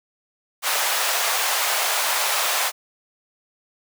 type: high-pass noise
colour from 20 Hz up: pink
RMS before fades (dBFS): -22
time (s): 0.62-2.72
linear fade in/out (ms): 50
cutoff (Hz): 660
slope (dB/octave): 24
effects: none